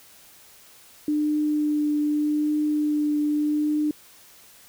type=tone with vibrato; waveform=sine; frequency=299.1 Hz; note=D4; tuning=32 cents sharp; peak=-20 dBFS; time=1.08-3.91 s; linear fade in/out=2 ms; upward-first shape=triangle; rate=0.83 Hz; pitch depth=14 cents each way; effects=white hiss -51 dBFS RMS until 4.68 s